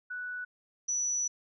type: tone pair in turn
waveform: sine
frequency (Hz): 1480 / 5920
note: F#6 / F#8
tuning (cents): 0 / 0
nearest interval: 2 octaves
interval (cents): 2400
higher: second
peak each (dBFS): -35 / -28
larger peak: second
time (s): 0.1-0.45 / 0.88-1.28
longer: second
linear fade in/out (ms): 10
effects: none